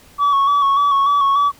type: tone with vibrato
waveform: sine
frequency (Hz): 1125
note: C#6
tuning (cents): +25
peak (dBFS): -9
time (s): 0.18-1.52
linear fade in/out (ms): 50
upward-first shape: square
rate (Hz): 3.4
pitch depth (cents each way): 31
effects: tanh soft clip ceiling -11 dBFS + pink hiss -47 dBFS RMS until 1.59 s